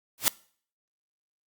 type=noise with exponential growth; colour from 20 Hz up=white; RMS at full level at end=-17 dBFS; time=0.18-0.28 s; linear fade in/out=0 ms; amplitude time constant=20 ms; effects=noise-tail reverb RT60 0.5 s tail -22 dB re dry + Opus 48 kbps

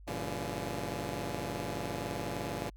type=chord; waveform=10% pulse; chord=G diminished seventh; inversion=none; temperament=just; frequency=98 / 117.6 / 141.12 / 169.34 Hz; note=G2 / Bb2 / Db3 / Fb3; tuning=0 / +16 / +31 / +47 cents; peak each=-33 dBFS; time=0.07-2.7 s; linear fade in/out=10 ms; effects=added 49 Hz sine -49 dBFS peak until 2.76 s

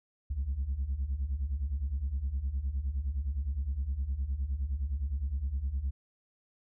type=beating tone pair; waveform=sine; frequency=62.2 / 71.9 Hz; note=B1 / D2; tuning=+13 / -36 cents; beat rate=9.7 Hz; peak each=-33 / -30 dBFS; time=0.3-5.91 s; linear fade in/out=10 ms; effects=tanh soft clip ceiling -26 dBFS

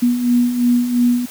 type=beating tone pair; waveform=sine; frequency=240.5 / 243.4 Hz; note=B3 / B3; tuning=-46 / -25 cents; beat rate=2.9 Hz; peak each=-20 / -13 dBFS; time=0.02-1.26 s; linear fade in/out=10 ms; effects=white hiss -36 dBFS RMS until 1.3 s

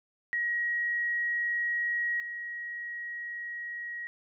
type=tone pair in turn; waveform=sine; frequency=1899 / 1899 Hz; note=A#6 / A#6; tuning=+32 / +32 cents; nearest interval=unison; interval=0 cents; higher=neither; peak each=-27 / -35 dBFS; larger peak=first; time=0.33-2.2 / 2.2-4.07 s; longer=neither; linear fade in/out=0 ms; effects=none

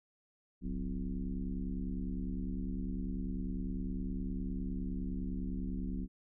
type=tone with frequency modulation; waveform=sine; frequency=114.7 Hz; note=A#2; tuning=28 cents flat; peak=-34 dBFS; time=0.61-6.08 s; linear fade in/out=50 ms; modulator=69.9 Hz; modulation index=2.3; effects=none

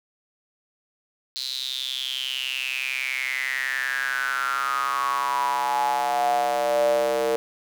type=tone with high-pass filter sweep; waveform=square; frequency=65.41 Hz; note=C2; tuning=in tune; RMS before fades=-25 dBFS; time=1.36-7.36 s; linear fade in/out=0 ms; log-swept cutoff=4200 to 490 Hz; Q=9.3; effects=none

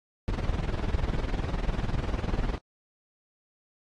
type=noise with tremolo; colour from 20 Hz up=brown; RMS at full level=-25 dBFS; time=0.28-2.58 s; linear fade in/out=0 ms; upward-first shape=sine; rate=20 Hz; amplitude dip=80%; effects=low-pass 5000 Hz 12 dB/octave + AAC 32 kbps

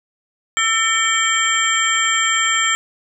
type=tone cluster; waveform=sine; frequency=1327 / 1806 / 2271 / 3161 / 7400 Hz; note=E6 / A6 / C#7 / G7 / A#8; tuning=+11 / +45 / +41 / +14 / -14 cents; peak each=-21 dBFS; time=0.57-2.75 s; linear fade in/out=0 ms; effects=none

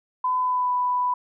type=tone with pitch glide; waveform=sine; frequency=1009 to 991.7 Hz; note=B5 to B5; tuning=+37 to +7 cents; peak=-20 dBFS; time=0.24-1.14 s; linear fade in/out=5 ms; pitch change=-30 cents; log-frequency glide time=0.39-0.72 s; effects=none

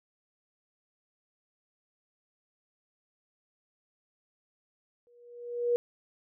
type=tone with exponential growth; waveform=sine; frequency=480 Hz; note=B4; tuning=49 cents flat; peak=-21 dBFS; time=5.07-5.76 s; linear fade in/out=0 ms; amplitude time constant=150 ms; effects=none

